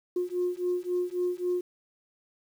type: beating tone pair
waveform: sine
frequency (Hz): 356.1 / 359.8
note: F4 / F#4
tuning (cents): +34 / -48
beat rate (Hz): 3.7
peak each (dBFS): -29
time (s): 0.16-1.61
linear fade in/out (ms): 5
effects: tanh soft clip ceiling -20 dBFS + 9-bit